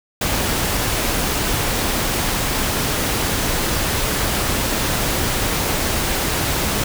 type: noise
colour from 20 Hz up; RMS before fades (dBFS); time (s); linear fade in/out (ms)
pink; -20; 0.21-6.84; 5
effects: none